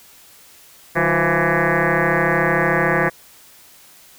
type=tone with frequency modulation; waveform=sine; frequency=659.3 Hz; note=E5; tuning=in tune; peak=-14 dBFS; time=0.95-3.1 s; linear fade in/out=20 ms; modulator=169 Hz; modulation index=7.8; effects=white hiss -47 dBFS RMS until 4.18 s